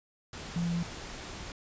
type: tone in noise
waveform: sine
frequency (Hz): 171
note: F3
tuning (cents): -36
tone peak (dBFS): -28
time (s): 0.56-0.83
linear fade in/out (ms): 2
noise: pink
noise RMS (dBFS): -42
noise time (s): 0.33-1.52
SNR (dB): +11
effects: resampled to 16000 Hz